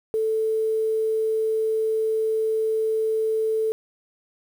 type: tone with quantisation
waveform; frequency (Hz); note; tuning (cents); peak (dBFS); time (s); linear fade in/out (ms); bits
sine; 440; A4; 0; -20; 0.14-3.72; 0; 8
effects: none